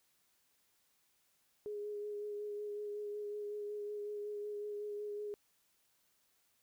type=tone with vibrato; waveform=sine; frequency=415.3 Hz; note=G#4; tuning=in tune; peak=-39 dBFS; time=1.66-5.34 s; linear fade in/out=0 ms; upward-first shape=sine; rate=5.4 Hz; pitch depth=17 cents each way; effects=white hiss -75 dBFS RMS until 6.62 s